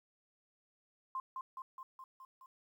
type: tone with echo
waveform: sine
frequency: 1052 Hz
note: C6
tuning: 9 cents sharp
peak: -36 dBFS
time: 1.15-1.2 s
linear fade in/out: 2 ms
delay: 210 ms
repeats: 6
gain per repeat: -3 dB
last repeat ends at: 2.46 s
effects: 12-bit